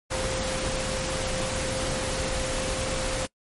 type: tone in noise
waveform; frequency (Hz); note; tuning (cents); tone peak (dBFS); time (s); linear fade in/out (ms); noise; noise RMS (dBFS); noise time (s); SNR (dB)
sine; 523.3; C5; 0; -32; 0.1-3.27; 20; pink; -29; 0.1-3.27; -6
effects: noise-tail reverb RT60 0.1 s tail -23 dB re dry + MP3 48 kbps